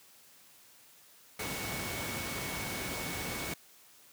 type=tone in noise; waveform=sine; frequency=2221 Hz; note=C#7; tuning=3 cents sharp; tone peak=-43 dBFS; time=1.39-3.54 s; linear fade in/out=5 ms; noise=pink; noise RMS=-37 dBFS; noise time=1.39-3.54 s; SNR=-9 dB; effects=white hiss -59 dBFS RMS until 4.12 s + high-pass 80 Hz 12 dB/octave